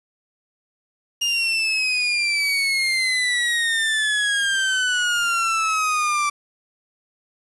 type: exponential sweep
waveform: 30% pulse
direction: down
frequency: 2838 to 1165 Hz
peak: -16 dBFS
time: 1.21-6.3 s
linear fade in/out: 10 ms
effects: resampled to 24000 Hz + 7-bit